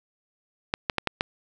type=clicks; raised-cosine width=0.3 ms; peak=-7 dBFS; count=5; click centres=0.739 / 0.898 / 0.983 / 1.073 / 1.209 s; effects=none